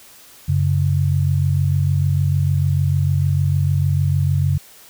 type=tone pair together; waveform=sine; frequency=93.64 / 140.3 Hz; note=F#2 / C#3; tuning=+21 / +21 cents; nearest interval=perfect fifth; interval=700 cents; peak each=-17 dBFS; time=0.48-4.58 s; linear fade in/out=10 ms; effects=white hiss -45 dBFS RMS until 4.89 s